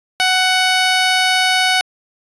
10% pulse tone, 744 Hz, F#5, 9 cents sharp, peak -4 dBFS, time 0.2-1.81 s, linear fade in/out 0 ms, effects resampled to 22050 Hz

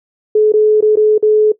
sine tone with dropouts, 427.8 Hz, A4, 49 cents flat, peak -6 dBFS, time 0.35-1.52 s, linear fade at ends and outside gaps 5 ms, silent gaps 0.522-0.537 / 0.808-0.824 / 0.957-0.97 / 1.18-1.226 s, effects noise-tail reverb RT60 0.1 s tail -18 dB re dry

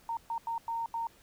sine tone bursts at uneven times, 920 Hz, A#5, 23 cents flat, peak -31 dBFS, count 5, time 0.09-0.17 / 0.3-0.38 / 0.47-0.58 / 0.68-0.86 / 0.94-1.07 s, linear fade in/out 2 ms, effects pink hiss -61 dBFS RMS until 1.22 s

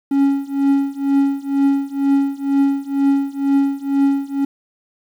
triangle tone with tremolo, 277.2 Hz, C#4, in tune, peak -8 dBFS, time 0.11-4.45 s, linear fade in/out 5 ms, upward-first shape triangle, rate 2.1 Hz, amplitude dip 95%, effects 8-bit

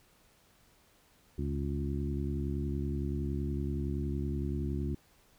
harmonic tone with a mistuned harmonic, 70.7 Hz, C#2, 35 cents sharp, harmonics 1 / 2 / 3 / 4 / 5, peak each -34 / -37 / -39 / -40 / -41 dBFS, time 1.38-4.95 s, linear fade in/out 5 ms, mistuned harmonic 1, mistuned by +85 cents, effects pink hiss -65 dBFS RMS until 5.38 s

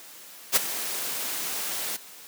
white noise with ADSR envelope, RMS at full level -17 dBFS, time 0.52-1.97 s, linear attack 42 ms, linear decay 17 ms, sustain -14 dB, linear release 13 ms, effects white hiss -46 dBFS RMS until 2.27 s + high-pass 200 Hz 12 dB/octave

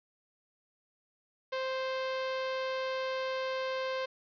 sawtooth tone, 523.3 Hz, C5, in tune, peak -28 dBFS, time 1.52-4.06 s, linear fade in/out 10 ms, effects resampled to 11025 Hz + 9-bit

